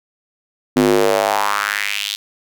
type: tone with high-pass filter sweep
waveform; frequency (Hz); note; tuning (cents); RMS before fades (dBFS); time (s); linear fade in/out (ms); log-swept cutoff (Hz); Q
square; 51.1; G#1; -27; -17; 0.76-2.16; 5; 260 to 3800; 3.3
effects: none